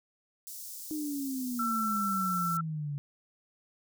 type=high-pass noise; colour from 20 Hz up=white; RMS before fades=-43 dBFS; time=0.47-2.57 s; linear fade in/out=0 ms; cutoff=5200 Hz; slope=24 dB/octave
type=exponential sweep; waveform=sine; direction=down; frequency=311.1 to 141.2 Hz; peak=-32 dBFS; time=0.91-2.98 s; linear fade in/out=0 ms
type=tone; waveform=sine; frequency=1338 Hz; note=E6; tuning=25 cents sharp; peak=-29 dBFS; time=1.59-2.61 s; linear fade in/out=5 ms
effects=none